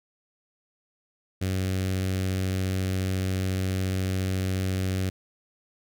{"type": "tone with notch filter", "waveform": "sawtooth", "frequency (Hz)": 94.2, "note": "F#2", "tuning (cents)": 32, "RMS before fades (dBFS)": -27, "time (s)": [1.41, 5.1], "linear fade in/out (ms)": 10, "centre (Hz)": 950, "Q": 0.92, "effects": []}